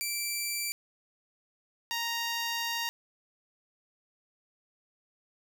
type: tone pair in turn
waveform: 10% pulse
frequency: 2340 / 932.7 Hz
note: D7 / A#5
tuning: -7 / +1 cents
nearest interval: octave + major third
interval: 1592 cents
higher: first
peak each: -22 dBFS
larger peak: neither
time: 0.01-0.72 / 1.91-2.89 s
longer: second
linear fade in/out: 0 ms
effects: none